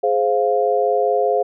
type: chord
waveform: sine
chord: F minor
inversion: first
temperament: just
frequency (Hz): 419.1 / 523.8 / 698.5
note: Ab4 / C5 / F5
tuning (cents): +16 / +2 / 0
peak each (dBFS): -19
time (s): 0.03-1.43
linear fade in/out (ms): 10
effects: none